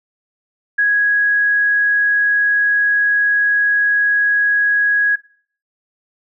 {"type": "tone", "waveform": "sine", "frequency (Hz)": 1661.2, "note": "G#6", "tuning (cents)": 0, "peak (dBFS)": -11, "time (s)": [0.78, 5.16], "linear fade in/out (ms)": 10, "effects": ["noise-tail reverb RT60 0.5 s tail -20 dB re dry"]}